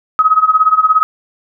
sine tone with tremolo, 1270 Hz, D#6, 35 cents sharp, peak -4 dBFS, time 0.19-1.03 s, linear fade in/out 0 ms, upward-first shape sine, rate 17 Hz, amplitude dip 85%, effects none

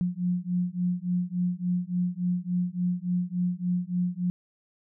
sine beating tone pair, 176.8 / 180.3 Hz, F3 / F#3, +22 / -45 cents, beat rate 3.5 Hz, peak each -28 dBFS, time 0.01-4.3 s, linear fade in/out 0 ms, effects none

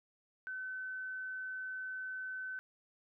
sine tone, 1520 Hz, F#6, 46 cents sharp, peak -39 dBFS, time 0.47-2.59 s, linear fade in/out 0 ms, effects none

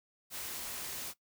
white noise, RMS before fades -41 dBFS, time 0.3-1.14 s, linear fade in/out 50 ms, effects noise-tail reverb RT60 0.1 s tail -17 dB re dry

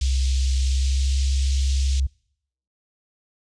sine tone with pitch glide, 65.41 to 67.05 Hz, C2 to C2, 0 to +43 cents, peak -18 dBFS, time 0.01-2.07 s, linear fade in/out 10 ms, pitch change +43 cents, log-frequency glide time 0.56-1.12 s
white band-pass noise, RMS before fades -36 dBFS, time 0.01-2 s, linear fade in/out 2 ms, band 2800 to 6900 Hz, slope 24 dB/octave
effects noise-tail reverb RT60 0.7 s tail -26 dB re dry + resampled to 22050 Hz

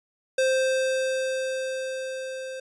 square tone with level ramp, 523.3 Hz, C5, in tune, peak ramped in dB -20 to -34 dBFS, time 0.38-2.6 s, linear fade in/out 5 ms, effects resampled to 22050 Hz

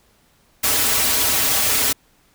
white noise with comb filter, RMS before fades -18 dBFS, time 0.63-1.93 s, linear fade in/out 10 ms, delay 5.7 ms, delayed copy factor -0.8, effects pink hiss -58 dBFS RMS until 2.34 s

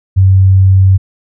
sine tone, 95.3 Hz, G2, 48 cents flat, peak -3 dBFS, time 0.16-0.98 s, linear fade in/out 20 ms, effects none

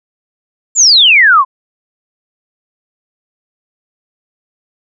sine exponential sweep, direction down, 7459 to 1000 Hz, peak -3 dBFS, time 0.75-1.45 s, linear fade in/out 50 ms, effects none

